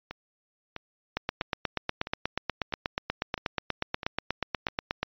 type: two click trains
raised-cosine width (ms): 0.3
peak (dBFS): -20 / -11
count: 8 / 33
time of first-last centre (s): 0.11-4.685 / 1.17-5.03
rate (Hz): 1.53 / 8.29
effects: resampled to 11025 Hz